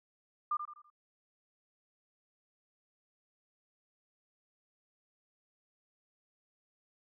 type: tone with echo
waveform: sine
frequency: 1200 Hz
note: D6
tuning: 37 cents sharp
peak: -29 dBFS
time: 0.51-0.57 s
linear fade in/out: 5 ms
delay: 83 ms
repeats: 4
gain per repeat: -8 dB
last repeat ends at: 0.902 s
effects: none